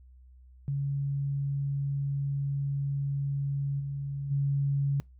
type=tone with level steps; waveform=sine; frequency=140 Hz; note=C#3; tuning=18 cents sharp; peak=-27 / -31 / -24 dBFS; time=0.68-5 s; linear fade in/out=0 ms; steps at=3.79 / 4.3 s; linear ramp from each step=20 ms; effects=noise-tail reverb RT60 0.2 s tail -25 dB re dry + added 63 Hz sine -51 dBFS peak until 5.19 s